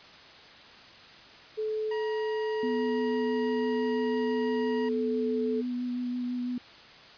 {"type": "tone with pitch glide", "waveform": "sine", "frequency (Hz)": [432.8, 436.6], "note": ["A4", "A4"], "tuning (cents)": [-29, -13], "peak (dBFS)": -28, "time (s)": [1.57, 5.62], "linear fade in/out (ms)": 20, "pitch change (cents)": 16, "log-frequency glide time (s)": [2.1, 4.86]}
{"type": "tone", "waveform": "25% pulse", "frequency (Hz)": 951, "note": "A#5", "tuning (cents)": 34, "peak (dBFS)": -33, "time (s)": [1.91, 4.89], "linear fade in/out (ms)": 5}
{"type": "tone with vibrato", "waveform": "sine", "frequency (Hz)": 246.8, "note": "B3", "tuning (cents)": -1, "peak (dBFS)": -29, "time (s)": [2.63, 6.58], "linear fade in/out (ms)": 2, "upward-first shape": "sine", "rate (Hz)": 6, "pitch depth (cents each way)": 13}
{"effects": ["white hiss -50 dBFS RMS until 7.17 s", "resampled to 11025 Hz"]}